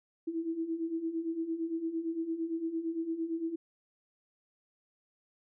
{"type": "beating tone pair", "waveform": "sine", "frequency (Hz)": [322.2, 331], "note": ["E4", "E4"], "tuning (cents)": [-39, 7], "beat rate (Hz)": 8.8, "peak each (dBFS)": [-38, -33], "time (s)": [0.27, 3.56], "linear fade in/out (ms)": 10, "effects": []}